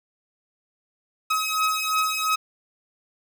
sawtooth beating tone pair, 1272 / 1274.9 Hz, D#6 / D#6, +38 / +42 cents, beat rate 2.9 Hz, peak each -21 / -21 dBFS, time 1.3-2.36 s, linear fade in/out 10 ms, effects none

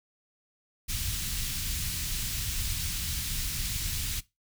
pink band-stop noise, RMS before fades -32 dBFS, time 0.88-4.21 s, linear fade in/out 20 ms, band 110 to 3100 Hz, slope 12 dB/octave, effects noise-tail reverb RT60 0.2 s tail -19 dB re dry

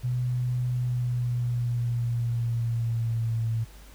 sine tone with pitch glide, 124.2 to 113.24 Hz, B2 to A#2, +10 to -50 cents, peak -24 dBFS, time 0.03-3.65 s, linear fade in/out 20 ms, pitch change -160 cents, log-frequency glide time 0.72-3.51 s, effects added 50 Hz sine -46 dBFS peak until 3.94 s + pink hiss -53 dBFS RMS until 3.94 s

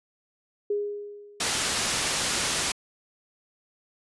sine tone with exponential decay, 411.3 Hz, G#4, 17 cents flat, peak -22 dBFS, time 0.7-1.72 s, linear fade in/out 5 ms, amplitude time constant 220 ms
white low-pass noise, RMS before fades -27 dBFS, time 1.4-2.72 s, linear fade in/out 5 ms, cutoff 8200 Hz, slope 12 dB/octave
effects resampled to 24000 Hz

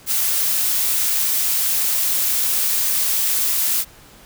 blue noise, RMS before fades -19 dBFS, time 0.06-3.85 s, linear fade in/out 50 ms, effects pink hiss -46 dBFS RMS until 4.25 s

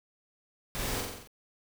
pink noise with echo, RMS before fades -35 dBFS, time 0.75-1.01 s, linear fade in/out 0 ms, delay 44 ms, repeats 6, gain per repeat -3 dB, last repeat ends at 1.274 s, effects none

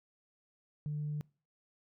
sine tone, 149.1 Hz, D3, 27 cents sharp, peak -33 dBFS, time 0.86-1.21 s, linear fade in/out 0 ms, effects noise-tail reverb RT60 0.4 s tail -25 dB re dry + tanh soft clip ceiling -30 dBFS

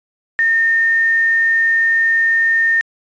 sine tone with quantisation, 1822 Hz, A#6, 40 cents flat, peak -11 dBFS, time 0.39-2.81 s, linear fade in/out 0 ms, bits 6, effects resampled to 16000 Hz

